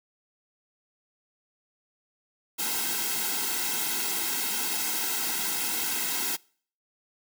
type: noise with comb filter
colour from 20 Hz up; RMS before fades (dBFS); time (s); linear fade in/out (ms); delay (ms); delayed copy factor
white; -29; 2.58-6.37; 20; 1.7; -0.95
effects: noise-tail reverb RT60 0.5 s tail -25 dB re dry + high-pass 200 Hz 12 dB/octave